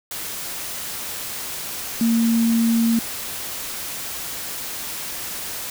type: tone in noise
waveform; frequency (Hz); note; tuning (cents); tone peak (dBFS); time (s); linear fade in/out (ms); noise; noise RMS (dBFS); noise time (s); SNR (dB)
sine; 229.6; A#3; -26; -15; 2.01-2.99; 2; white; -30; 0.11-5.7; +12
effects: none